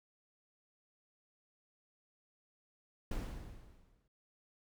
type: noise with exponential decay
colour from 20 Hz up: brown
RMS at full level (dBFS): -35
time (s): 3.11-4.08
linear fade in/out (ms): 5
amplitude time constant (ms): 210
effects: none